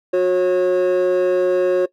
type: tone pair together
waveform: triangle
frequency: 363.9 / 545.2 Hz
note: F#4 / C#5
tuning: -29 / -29 cents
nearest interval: perfect fifth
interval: 700 cents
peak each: -13 dBFS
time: 0.13-1.86 s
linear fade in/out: 10 ms
effects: noise-tail reverb RT60 0.1 s tail -20 dB re dry + tanh soft clip ceiling -9 dBFS